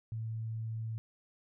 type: tone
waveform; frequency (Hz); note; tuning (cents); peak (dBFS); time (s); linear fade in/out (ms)
sine; 111.9; A2; +30; -35; 0.12-0.98; 0
effects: none